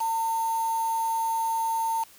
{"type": "tone with quantisation", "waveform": "sine", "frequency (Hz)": 905, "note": "A5", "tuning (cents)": 48, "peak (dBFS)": -24, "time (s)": [0, 2.04], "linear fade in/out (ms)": 10, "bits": 6, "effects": ["white hiss -53 dBFS RMS until 2.18 s"]}